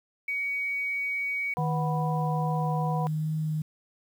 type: tone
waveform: sine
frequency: 2252 Hz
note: C#7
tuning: 27 cents sharp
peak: -27 dBFS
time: 0.28-1.54 s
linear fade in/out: 5 ms
type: harmonic tone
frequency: 246.6 Hz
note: B3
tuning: 2 cents flat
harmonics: 2 / 3 / 4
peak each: -36 / -32 / -33 dBFS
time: 1.57-3.07 s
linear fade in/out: 0 ms
type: tone with vibrato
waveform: sine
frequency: 155.56 Hz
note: D#3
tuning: in tune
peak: -26 dBFS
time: 1.58-3.62 s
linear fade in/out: 5 ms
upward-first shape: sine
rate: 2.4 Hz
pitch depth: 9 cents each way
effects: 9-bit

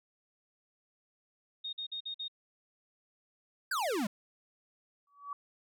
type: tone bursts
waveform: sine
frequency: 3707 Hz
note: A#7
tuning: 10 cents flat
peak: -36 dBFS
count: 5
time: 1.64-2.282 s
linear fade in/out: 10 ms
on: 90 ms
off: 48 ms
type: exponential sweep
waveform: square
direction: down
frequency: 1661.2 to 188.8 Hz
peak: -31 dBFS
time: 3.71-4.07 s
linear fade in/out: 5 ms
type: tone with exponential growth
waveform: sine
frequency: 1140 Hz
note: C#6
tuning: 48 cents sharp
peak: -34 dBFS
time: 5.07-5.33 s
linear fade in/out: 2 ms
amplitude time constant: 56 ms
effects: none

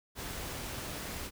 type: noise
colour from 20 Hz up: pink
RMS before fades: -40 dBFS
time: 0.15-1.31 s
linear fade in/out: 50 ms
effects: none

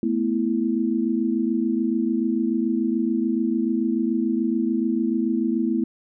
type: chord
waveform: sine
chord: A suspended second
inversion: none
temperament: equal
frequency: 220 / 246.9 / 329.6 Hz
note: A3 / B3 / E4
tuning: 0 / 0 / 0 cents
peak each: -24 dBFS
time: 0.03-5.84 s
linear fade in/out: 2 ms
effects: none

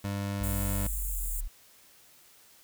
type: tone with pitch glide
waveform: 25% pulse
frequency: 100 to 99.14 Hz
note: G2 to G2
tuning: +35 to +20 cents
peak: -27 dBFS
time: 0.04-0.87 s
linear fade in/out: 5 ms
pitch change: -15 cents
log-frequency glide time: 0.48-0.65 s
type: linear sweep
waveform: sine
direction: down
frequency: 59.7 to 34.74 Hz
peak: -31 dBFS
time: 0.4-1.48 s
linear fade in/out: 10 ms
type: high-pass noise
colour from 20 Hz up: white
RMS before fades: -37 dBFS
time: 0.43-1.41 s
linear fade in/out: 10 ms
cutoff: 6900 Hz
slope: 96 dB/octave
effects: white hiss -58 dBFS RMS until 2.63 s

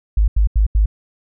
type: tone bursts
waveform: sine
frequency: 52 Hz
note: G#1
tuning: 3 cents sharp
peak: -10 dBFS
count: 4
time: 0.17-0.859 s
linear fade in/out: 5 ms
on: 110 ms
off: 83 ms
effects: none

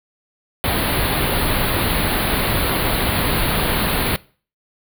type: band-stop noise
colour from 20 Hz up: pink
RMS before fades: -19 dBFS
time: 0.64-4.16 s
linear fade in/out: 0 ms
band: 4500 to 9600 Hz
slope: 96 dB/octave
effects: noise-tail reverb RT60 0.4 s tail -21 dB re dry

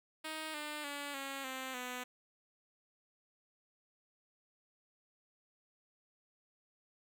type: tone with pitch steps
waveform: 5% pulse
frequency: 313.6 / 299.6 / 286.2 / 273.5 / 261.3 / 249.6 Hz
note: D#4 / D4 / D4 / C#4 / C4 / B3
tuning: +14 / +35 / -45 / -23 / -2 / +19 cents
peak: -29 dBFS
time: 0.24-2.04 s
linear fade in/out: 10 ms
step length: 300 ms
effects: none

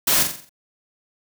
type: noise with echo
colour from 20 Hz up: white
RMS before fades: -18 dBFS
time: 0.07-0.23 s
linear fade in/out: 5 ms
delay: 44 ms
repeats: 6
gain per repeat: -6 dB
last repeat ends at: 0.494 s
effects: none

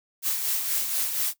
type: noise with tremolo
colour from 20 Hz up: blue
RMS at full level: -25 dBFS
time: 0.22-1.34 s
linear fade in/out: 50 ms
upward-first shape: sine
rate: 4.2 Hz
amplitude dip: 45%
effects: noise-tail reverb RT60 0.1 s tail -18 dB re dry

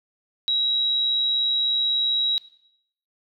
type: tone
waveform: sine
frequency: 3859 Hz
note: B7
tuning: 41 cents flat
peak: -19 dBFS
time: 0.48-2.38 s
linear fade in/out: 0 ms
effects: noise-tail reverb RT60 0.7 s tail -17 dB re dry

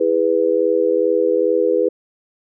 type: chord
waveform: sine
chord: E major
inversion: none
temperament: just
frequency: 329.6 / 412 / 494.4 Hz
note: E4 / G#4 / B4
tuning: 0 / -14 / +2 cents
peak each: -21 / -18 / -16 dBFS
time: 0-1.89 s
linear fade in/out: 10 ms
effects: none

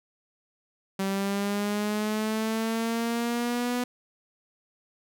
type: linear sweep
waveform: sawtooth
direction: up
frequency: 192.8 to 246.9 Hz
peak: -22 dBFS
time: 0.99-3.84 s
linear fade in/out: 5 ms
effects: none

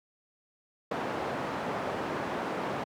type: low-pass noise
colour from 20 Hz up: white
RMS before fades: -33 dBFS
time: 0.91-2.84 s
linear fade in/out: 5 ms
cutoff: 940 Hz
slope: 12 dB/octave
effects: high-pass 150 Hz 12 dB/octave

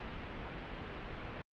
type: low-pass noise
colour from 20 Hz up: pink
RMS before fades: -44 dBFS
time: 0-1.42 s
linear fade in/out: 5 ms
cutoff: 3000 Hz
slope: 24 dB/octave
effects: Opus 48 kbps

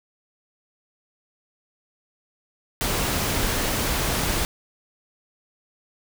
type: noise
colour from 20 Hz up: pink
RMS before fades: -24 dBFS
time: 2.81-4.45 s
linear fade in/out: 0 ms
effects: none

